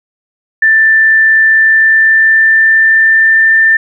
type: tone with pitch glide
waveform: sine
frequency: 1772 to 1787.4 Hz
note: A6 to A6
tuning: +12 to +27 cents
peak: -4 dBFS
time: 0.62-3.77 s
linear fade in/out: 5 ms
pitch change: +15 cents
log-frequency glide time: 1.42-3.53 s
effects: none